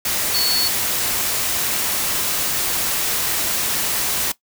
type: tone in noise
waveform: sine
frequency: 4419 Hz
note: C#8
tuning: 6 cents flat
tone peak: -18 dBFS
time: 0.34-0.68 s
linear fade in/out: 5 ms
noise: white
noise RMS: -21 dBFS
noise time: 0.05-4.32 s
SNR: 0 dB
effects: noise-tail reverb RT60 0.1 s tail -17 dB re dry